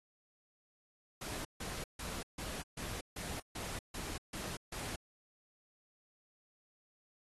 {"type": "noise bursts", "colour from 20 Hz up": "pink", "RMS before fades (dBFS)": -43, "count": 10, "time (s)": [1.21, 4.96], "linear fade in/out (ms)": 5, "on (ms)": 240, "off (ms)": 150, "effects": ["AAC 32 kbps"]}